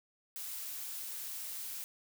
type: noise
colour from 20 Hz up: blue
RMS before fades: -42 dBFS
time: 0.36-1.84 s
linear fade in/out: 0 ms
effects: none